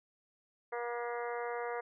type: harmonic tone with a mistuned harmonic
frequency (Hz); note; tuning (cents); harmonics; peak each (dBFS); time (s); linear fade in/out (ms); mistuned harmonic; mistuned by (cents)
238.9; A#3; +43; 2 / 3 / 4 / 5 / 6 / 7 / 8 / 9; -38 / -42 / -44 / -46 / -48 / -49 / -50 / -51; 0.72-1.81; 10; 9; -58
effects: none